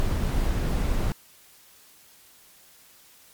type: noise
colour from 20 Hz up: brown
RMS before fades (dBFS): -24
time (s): 0-1.12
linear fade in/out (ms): 0
effects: white hiss -54 dBFS RMS until 3.33 s + MP3 96 kbps